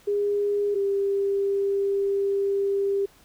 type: tone pair in turn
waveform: sine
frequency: 408.2 / 396.8 Hz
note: G#4 / G4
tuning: -30 / +21 cents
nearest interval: unison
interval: 49 cents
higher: first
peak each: -21 dBFS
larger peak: neither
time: 0.07-0.75 / 0.75-3.06 s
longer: second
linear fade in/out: 10 ms
effects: pink hiss -56 dBFS RMS until 3.24 s